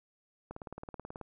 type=click train; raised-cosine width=1 ms; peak=-28 dBFS; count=14; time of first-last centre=0.51-1.213 s; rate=18.5 Hz; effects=none